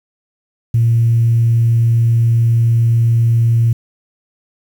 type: tone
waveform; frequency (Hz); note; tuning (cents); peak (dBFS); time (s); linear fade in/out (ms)
sine; 115.9; A#2; -10; -8; 0.74-3.73; 5
effects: tanh soft clip ceiling -4 dBFS + 7-bit